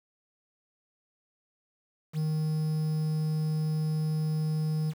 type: tone with quantisation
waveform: triangle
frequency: 155.56 Hz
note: D#3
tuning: in tune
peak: -24 dBFS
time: 2.13-4.94 s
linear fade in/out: 50 ms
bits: 8
effects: none